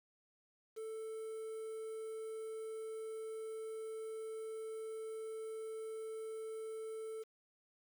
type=tone with quantisation; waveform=triangle; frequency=441.4 Hz; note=A4; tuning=5 cents sharp; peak=-40 dBFS; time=0.76-7.24 s; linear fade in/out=20 ms; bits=10; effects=none